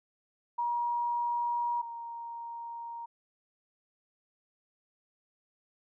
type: tone pair in turn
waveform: sine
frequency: 953 / 934.5 Hz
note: A#5 / A#5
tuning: +38 / +4 cents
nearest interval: unison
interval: 34 cents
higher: first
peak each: -28 / -38 dBFS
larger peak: first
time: 0.58-1.82 / 1.82-3.06 s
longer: neither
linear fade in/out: 10 ms
effects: none

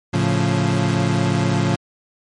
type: chord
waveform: 30% pulse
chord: A augmented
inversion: none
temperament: equal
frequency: 110 / 138.59 / 174.61 Hz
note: A2 / C#3 / E#3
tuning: 0 / 0 / 0 cents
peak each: -18 dBFS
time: 0.13-1.76 s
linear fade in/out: 10 ms
effects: low-pass 8000 Hz 12 dB/octave + MP3 48 kbps

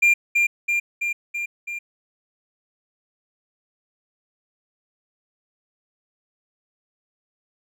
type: tone with echo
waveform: triangle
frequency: 2393 Hz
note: D7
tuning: 32 cents sharp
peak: -11 dBFS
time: 0.02-0.14 s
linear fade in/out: 10 ms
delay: 330 ms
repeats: 5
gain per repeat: -3 dB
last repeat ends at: 1.79 s
effects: none

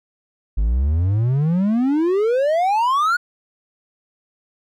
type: exponential sweep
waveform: triangle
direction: up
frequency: 49 to 1467 Hz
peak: -13 dBFS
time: 0.57-3.17 s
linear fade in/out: 10 ms
effects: none

